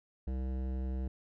sine tone with hard clipping, 64.7 Hz, C2, 19 cents flat, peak -35 dBFS, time 0.27-1.08 s, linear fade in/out 5 ms, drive 15 dB, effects none

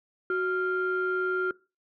sine tone pair together, 370 / 1391.7 Hz, F#4 / F6, 0 / -6 cents, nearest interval octave + major seventh, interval 2294 cents, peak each -26 / -27 dBFS, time 0.3-1.51 s, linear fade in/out 2 ms, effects noise-tail reverb RT60 0.3 s tail -22 dB re dry + tanh soft clip ceiling -19 dBFS

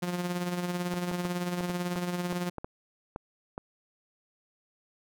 sawtooth tone with tremolo, 177.2 Hz, F3, 25 cents sharp, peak -24 dBFS, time 0.02-2.5 s, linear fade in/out 10 ms, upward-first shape sine, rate 18 Hz, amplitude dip 50%
clicks, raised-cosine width 1 ms, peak -22 dBFS, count 11, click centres 0.939 / 1.114 / 1.252 / 1.608 / 1.699 / 1.959 / 2.327 / 2.583 / 2.645 / 3.161 / 3.579 s
effects none

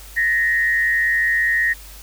sine tone with frequency modulation, 1864.7 Hz, A#6, in tune, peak -15 dBFS, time 0.16-1.74 s, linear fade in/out 20 ms, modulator 124 Hz, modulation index 0.62, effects added 50 Hz sine -39 dBFS peak until 2.02 s + white hiss -42 dBFS RMS until 2.02 s

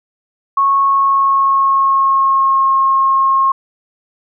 sine tone with pitch glide, 1100 to 1077.4 Hz, C#6 to C#6, -14 to -50 cents, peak -9 dBFS, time 0.57-3.52 s, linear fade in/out 5 ms, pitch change -36 cents, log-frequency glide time 0.76-2.72 s, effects none

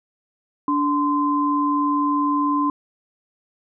sine tone pair together, 290.7 / 1033.9 Hz, D4 / C6, -18 / -21 cents, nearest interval octave + minor seventh, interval 2197 cents, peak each -20 dBFS, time 0.68-2.7 s, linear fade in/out 2 ms, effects none

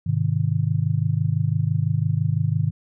sine chord, Ab major, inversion none, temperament just, 103.83 / 129.78 / 155.74 Hz, Ab2 / C3 / Eb3, 0 / -14 / +2 cents, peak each -23 dBFS, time 0.06-2.71 s, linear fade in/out 10 ms, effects none

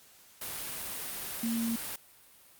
sine tone in noise, 230 Hz, A#3, 23 cents flat, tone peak -29 dBFS, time 1.43-1.76 s, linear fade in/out 5 ms, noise white, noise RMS -38 dBFS, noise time 0.41-1.96 s, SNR +6 dB, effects white hiss -58 dBFS RMS until 2.59 s + Opus 48 kbps

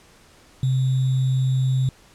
sine tone with sample-and-hold, 130.6 Hz, C3, 3 cents flat, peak -17 dBFS, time 0.63-1.89 s, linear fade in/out 2 ms, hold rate 3675 Hz, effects pink hiss -52 dBFS RMS until 2.14 s + low-pass 10000 Hz 12 dB/octave

